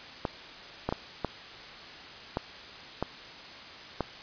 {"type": "clicks", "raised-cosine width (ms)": 1, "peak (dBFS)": -14, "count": 7, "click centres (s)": [0.252, 0.89, 0.925, 1.247, 2.371, 3.026, 4.007], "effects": ["white hiss -45 dBFS RMS until 4.22 s", "resampled to 11025 Hz"]}